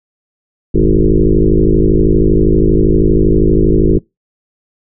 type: tone with frequency modulation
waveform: sine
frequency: 174.61 Hz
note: F3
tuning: in tune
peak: -6 dBFS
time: 0.74-3.99 s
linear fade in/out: 10 ms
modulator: 52.6 Hz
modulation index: 4.5
effects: noise-tail reverb RT60 0.2 s tail -25 dB re dry